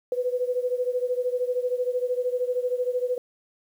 sine beating tone pair, 493.9 / 506.9 Hz, B4 / B4, 0 / +45 cents, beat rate 13 Hz, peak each -25 / -28 dBFS, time 0.12-3.18 s, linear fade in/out 2 ms, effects 9-bit

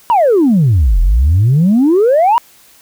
sine exponential two-way sweep, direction down then up, 987.8 to 39.76 to 987.8 Hz, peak -5 dBFS, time 0.1-2.38 s, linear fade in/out 0 ms, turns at 1 s, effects tanh soft clip ceiling -4 dBFS + white hiss -45 dBFS RMS until 2.81 s

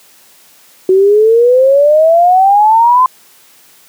sine exponential sweep, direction up, 370 to 1037 Hz, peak -4 dBFS, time 0.89-3.06 s, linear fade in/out 2 ms, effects white hiss -44 dBFS RMS until 3.88 s + high-pass 150 Hz 12 dB/octave

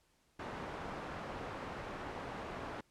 white low-pass noise, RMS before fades -44 dBFS, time 0.39-2.81 s, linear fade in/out 5 ms, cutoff 1100 Hz, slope 12 dB/octave, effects pink hiss -73 dBFS RMS until 2.9 s + low-pass 11000 Hz 12 dB/octave

